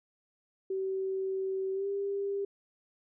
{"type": "tone with pitch glide", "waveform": "sine", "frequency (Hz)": [382.6, 398.4], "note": ["G4", "G4"], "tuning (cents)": [-42, 28], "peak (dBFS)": -30, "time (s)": [0.7, 2.45], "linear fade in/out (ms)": 5, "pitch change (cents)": 70, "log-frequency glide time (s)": [1.73, 1.87], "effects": []}